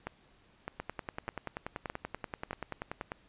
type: two click trains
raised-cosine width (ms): 0.5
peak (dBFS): -21 / -21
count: 6 / 24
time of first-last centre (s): 0.07-3.119 / 0.8-3.012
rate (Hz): 1.64 / 10.4
effects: pink hiss -64 dBFS RMS until 3.28 s + resampled to 8000 Hz